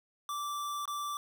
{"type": "tone with dropouts", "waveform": "square", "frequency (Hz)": 1168, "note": "D6", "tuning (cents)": -10, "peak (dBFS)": -35, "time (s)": [0.29, 1.17], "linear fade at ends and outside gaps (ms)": 1, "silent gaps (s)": [0.855, 0.877], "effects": []}